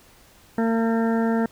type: harmonic tone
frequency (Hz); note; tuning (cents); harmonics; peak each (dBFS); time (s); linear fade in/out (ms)
227.3; A#3; -43; 1 / 2 / 3 / 4 / 6 / 7 / 8; -20 / -26 / -30 / -32 / -36 / -37 / -38; 0.58-1.46; 2
effects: pink hiss -53 dBFS RMS until 1.51 s